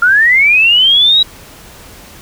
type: linear sweep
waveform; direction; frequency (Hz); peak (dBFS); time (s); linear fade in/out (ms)
sine; up; 1380 to 3900; -5; 0.02-1.23; 5
effects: pink hiss -36 dBFS RMS until 2.21 s